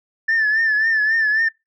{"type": "tone with vibrato", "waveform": "sine", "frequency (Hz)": 1760, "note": "A6", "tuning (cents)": 0, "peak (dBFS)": -13, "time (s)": [0.28, 1.49], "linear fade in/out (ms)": 10, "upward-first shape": "triangle", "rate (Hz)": 3.7, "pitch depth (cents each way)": 77, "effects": ["noise-tail reverb RT60 0.2 s tail -26 dB re dry", "tanh soft clip ceiling -12 dBFS"]}